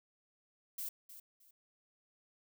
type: noise with echo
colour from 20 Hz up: violet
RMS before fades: -41 dBFS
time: 0.78-0.89 s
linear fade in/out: 5 ms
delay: 310 ms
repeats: 2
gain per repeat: -12 dB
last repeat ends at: 1.51 s
effects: none